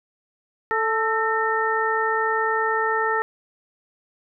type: harmonic tone with a mistuned harmonic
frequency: 441.6 Hz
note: A4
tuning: 6 cents sharp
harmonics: 1 / 2 / 3 / 4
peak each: -25 / -25 / -25 / -25 dBFS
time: 0.71-3.22 s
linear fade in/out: 0 ms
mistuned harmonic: 4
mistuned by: +54 cents
effects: none